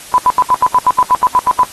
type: tone bursts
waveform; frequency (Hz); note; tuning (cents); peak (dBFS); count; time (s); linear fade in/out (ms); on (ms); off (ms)
sine; 1000; B5; +21; -5; 13; 0.14-1.633; 0; 41; 80
effects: white hiss -33 dBFS RMS until 1.72 s + AAC 32 kbps